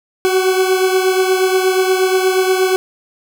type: beating tone pair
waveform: 40% pulse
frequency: 373.2 / 381.6 Hz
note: F#4 / G4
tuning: +15 / -47 cents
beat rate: 8.4 Hz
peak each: -12 / -18 dBFS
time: 0.25-2.76 s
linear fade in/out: 0 ms
effects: none